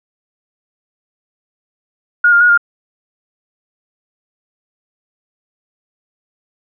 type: tone with pitch steps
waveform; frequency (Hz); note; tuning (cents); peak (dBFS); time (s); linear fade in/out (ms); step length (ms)
sine; 1435 / 1403 / 1448 / 1407; F6 / F6 / F#6 / F6; +47 / +8 / -38 / +12; -6; 2.24-2.576; 5; 84
effects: none